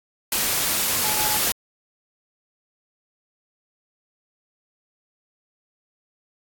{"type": "tone in noise", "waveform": "sine", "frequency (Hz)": 852, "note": "G#5", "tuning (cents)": 44, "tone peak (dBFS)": -30, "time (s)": [1.04, 1.37], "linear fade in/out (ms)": 2, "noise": "white", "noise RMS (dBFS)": -22, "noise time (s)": [0.32, 1.52], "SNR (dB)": -11, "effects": ["AAC 64 kbps"]}